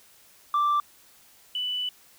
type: tone pair in turn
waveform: sine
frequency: 1174.7 / 2981 Hz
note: D6 / F#7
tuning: 0 / +12 cents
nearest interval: octave + major third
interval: 1612 cents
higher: second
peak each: -18 / -26 dBFS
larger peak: first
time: 0.54-0.8 / 1.55-1.89 s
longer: second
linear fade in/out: 2 ms
effects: tanh soft clip ceiling -19 dBFS + white hiss -56 dBFS RMS until 2.18 s